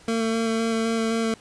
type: tone with vibrato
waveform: 25% pulse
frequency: 225.9 Hz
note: A3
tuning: 46 cents sharp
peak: -18 dBFS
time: 0.08-1.34 s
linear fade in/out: 2 ms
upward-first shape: square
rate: 3.9 Hz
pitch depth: 11 cents each way
effects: pink hiss -51 dBFS RMS until 1.4 s + resampled to 22050 Hz